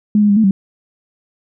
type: tone with pitch steps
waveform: sine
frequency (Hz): 209.8 / 207.5 / 201.4 / 221.3 / 193.8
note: G#3 / G#3 / G3 / A3 / G3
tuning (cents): +18 / -1 / +47 / +10 / -20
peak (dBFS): -8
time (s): 0.15-0.51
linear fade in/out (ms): 2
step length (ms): 72
effects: none